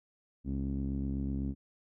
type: tone with low-pass filter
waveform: sawtooth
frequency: 68 Hz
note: C#2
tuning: 33 cents flat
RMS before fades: -34 dBFS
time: 0.44-1.55 s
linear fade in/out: 50 ms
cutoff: 250 Hz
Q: 4.2
effects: none